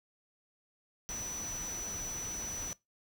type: tone in noise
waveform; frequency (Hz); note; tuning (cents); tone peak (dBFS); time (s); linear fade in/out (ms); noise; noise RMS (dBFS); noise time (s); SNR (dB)
sine; 5940; F#8; +6; -38; 1.09-2.73; 0; pink; -45; 1.09-2.73; +4
effects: noise-tail reverb RT60 0.2 s tail -21 dB re dry